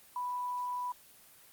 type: tone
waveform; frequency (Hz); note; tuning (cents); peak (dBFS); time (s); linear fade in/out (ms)
sine; 987.8; B5; 0; -33; 0.16-0.92; 2
effects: white hiss -58 dBFS RMS until 1.52 s + Opus 24 kbps